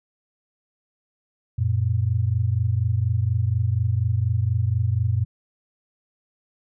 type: tone pair together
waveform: sine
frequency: 92.5 / 116.66 Hz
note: F#2 / A#2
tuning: 0 / +2 cents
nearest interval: major third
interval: 402 cents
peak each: -22 / -21 dBFS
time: 1.58-5.25 s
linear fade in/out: 10 ms
effects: none